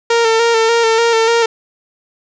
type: tone with vibrato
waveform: sawtooth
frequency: 457.4 Hz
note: A#4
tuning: 33 cents flat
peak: -6 dBFS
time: 0.1-1.46 s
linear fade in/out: 5 ms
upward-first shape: square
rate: 3.4 Hz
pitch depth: 30 cents each way
effects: resampled to 16000 Hz + 7-bit